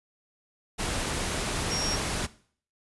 sine tone in noise, 5588 Hz, F8, in tune, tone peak -29 dBFS, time 1.7-1.97 s, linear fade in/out 20 ms, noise pink, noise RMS -30 dBFS, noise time 0.78-2.27 s, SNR -2 dB, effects noise-tail reverb RT60 0.5 s tail -18 dB re dry + resampled to 24000 Hz

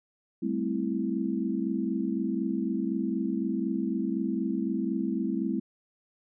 sine chord, A minor seventh, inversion third, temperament equal, 196 / 220 / 261.6 / 329.6 Hz, G3 / A3 / C4 / E4, 0 / 0 / 0 / 0 cents, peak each -32 dBFS, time 0.42-5.6 s, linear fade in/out 10 ms, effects none

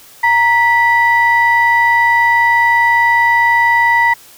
sine tone pair together, 932.3 / 1965.2 Hz, A#5 / B6, 0 / -9 cents, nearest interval octave + minor second, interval 1291 cents, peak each -10 dBFS, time 0.23-4.14 s, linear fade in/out 10 ms, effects tanh soft clip ceiling -2 dBFS + white hiss -41 dBFS RMS until 4.37 s

